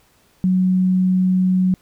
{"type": "tone", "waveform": "sine", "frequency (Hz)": 185, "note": "F#3", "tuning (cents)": 0, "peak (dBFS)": -13, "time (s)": [0.44, 1.74], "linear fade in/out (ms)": 0, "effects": ["pink hiss -57 dBFS RMS until 1.81 s"]}